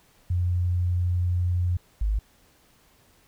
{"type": "tone pair in turn", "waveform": "sine", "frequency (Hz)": [88.8, 52.1], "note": ["F2", "G#1"], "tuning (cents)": [29, 6], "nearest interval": "major sixth", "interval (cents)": 923, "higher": "first", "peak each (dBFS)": -21, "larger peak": "neither", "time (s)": [[0.3, 1.77], [2.01, 2.19]], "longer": "first", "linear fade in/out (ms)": 5, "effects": ["pink hiss -60 dBFS RMS until 3.27 s"]}